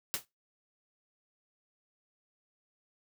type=noise with exponential decay; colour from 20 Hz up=white; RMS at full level=-29 dBFS; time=0.14-0.25 s; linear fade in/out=0 ms; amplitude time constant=23 ms; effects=noise-tail reverb RT60 0.2 s tail -19 dB re dry